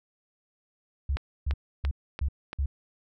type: tone bursts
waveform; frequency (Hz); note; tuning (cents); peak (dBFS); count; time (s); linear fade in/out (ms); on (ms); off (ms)
sine; 69.2; C#2; -2; -24; 5; 1.09-2.66; 5; 74; 300
type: click train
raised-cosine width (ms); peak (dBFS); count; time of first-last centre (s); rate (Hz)
0.3; -19; 5; 1.17-2.531; 2.94
effects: none